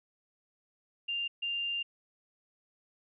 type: tone bursts at uneven times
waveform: sine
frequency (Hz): 2794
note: F7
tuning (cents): 0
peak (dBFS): -31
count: 2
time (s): 1.08-1.28 / 1.42-1.83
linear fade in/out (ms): 10
effects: none